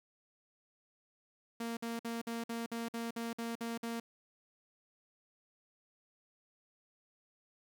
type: tone bursts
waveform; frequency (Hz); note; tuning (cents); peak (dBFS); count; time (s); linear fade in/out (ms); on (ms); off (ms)
sawtooth; 231.6; A#3; -11; -33; 11; 1.6-4; 5; 170; 53
effects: 11-bit